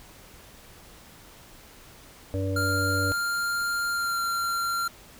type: harmonic tone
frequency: 96.1 Hz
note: G2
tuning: 34 cents flat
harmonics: 1 / 3 / 5 / 6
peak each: -27 / -32 / -34 / -35 dBFS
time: 2.34-3.12 s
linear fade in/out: 0 ms
type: tone with pitch glide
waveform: square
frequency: 1396.9 to 1377.7 Hz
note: F6 to F6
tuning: 0 to -24 cents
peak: -26 dBFS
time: 2.56-4.88 s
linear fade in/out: 5 ms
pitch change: -24 cents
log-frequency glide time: 3.91-4.2 s
effects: pink hiss -50 dBFS RMS until 5.19 s